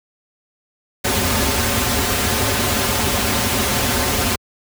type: noise with comb filter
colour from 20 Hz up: pink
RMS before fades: -18 dBFS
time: 1.04-4.36 s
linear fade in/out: 10 ms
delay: 6.2 ms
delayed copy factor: -0.75
effects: high-pass 60 Hz 12 dB/octave